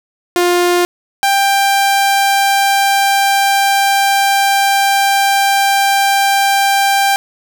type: tone pair in turn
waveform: sawtooth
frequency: 352.8 / 790.6 Hz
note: F4 / G5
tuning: +18 / +15 cents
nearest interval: octave + major second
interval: 1397 cents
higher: second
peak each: -6 dBFS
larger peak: neither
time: 0.36-0.85 / 1.23-7.16 s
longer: second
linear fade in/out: 0 ms
effects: none